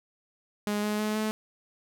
sawtooth tone with pitch steps, 207.7 / 210.5 / 213.3 / 216.1 Hz, G#3 / G#3 / G#3 / A3, 0 / +24 / +46 / -31 cents, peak -23 dBFS, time 0.67-1.31 s, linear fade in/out 0 ms, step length 160 ms, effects none

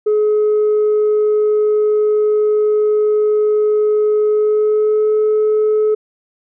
sine tone with pitch glide, 423.9 to 428.8 Hz, G#4 to A4, +35 to -45 cents, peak -9 dBFS, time 0.06-5.95 s, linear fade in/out 10 ms, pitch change +20 cents, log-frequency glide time 4.27-5.11 s, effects tanh soft clip ceiling -9 dBFS

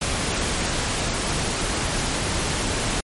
pink noise, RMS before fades -24 dBFS, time 0.01-3.01 s, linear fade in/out 10 ms, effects MP3 48 kbps

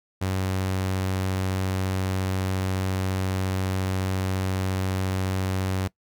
sawtooth tone, 94.4 Hz, F#2, 35 cents sharp, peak -20 dBFS, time 0.21-5.88 s, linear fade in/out 10 ms, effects noise-tail reverb RT60 0.1 s tail -21 dB re dry

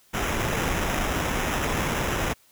pink noise with sample-and-hold, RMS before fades -26 dBFS, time 0.13-2.34 s, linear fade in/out 20 ms, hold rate 4410 Hz, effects white hiss -59 dBFS RMS until 2.51 s

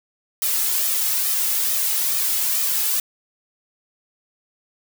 blue noise with flanger, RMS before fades -21 dBFS, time 0.42-3 s, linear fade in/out 2 ms, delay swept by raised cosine 1.6 to 2.38 ms, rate 2.3 Hz, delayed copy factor +0.5, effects none

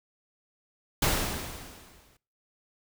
pink noise with exponential decay, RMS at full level -23 dBFS, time 1.02-2.17 s, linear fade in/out 5 ms, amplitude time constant 250 ms, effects noise-tail reverb RT60 0.4 s tail -23 dB re dry

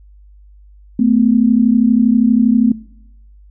sine tone pair together, 220 / 252.5 Hz, A3 / B3, 0 / +39 cents, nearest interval major second, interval 239 cents, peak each -12 dBFS, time 0.99-2.72 s, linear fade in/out 5 ms, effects noise-tail reverb RT60 0.8 s tail -21 dB re dry + added 50 Hz sine -40 dBFS peak until 3.5 s

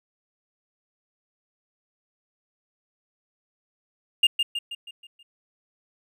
triangle tone with echo, 2819 Hz, F7, 16 cents sharp, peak -12 dBFS, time 4.23-4.27 s, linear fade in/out 5 ms, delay 160 ms, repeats 6, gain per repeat -6 dB, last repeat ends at 5.23 s, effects none

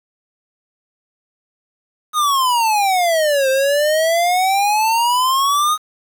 square exponential two-way sweep, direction down then up, 1258 to 523 to 1258 Hz, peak -14 dBFS, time 2.13-5.78 s, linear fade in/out 50 ms, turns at 3.49 s, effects 7-bit

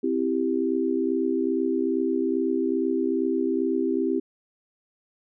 sine chord, C major, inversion none, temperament equal, 261.6 / 329.6 / 392 Hz, C4 / E4 / G4, 0 / 0 / 0 cents, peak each -26 dBFS, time 0.03-4.2 s, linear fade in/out 10 ms, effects none

